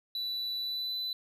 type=tone with pitch glide; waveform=triangle; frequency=3962 to 3999 Hz; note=B7 to B7; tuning=+5 to +21 cents; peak=-31 dBFS; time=0.15-1.13 s; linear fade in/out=2 ms; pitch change=+16 cents; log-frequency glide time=0.6-0.95 s; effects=none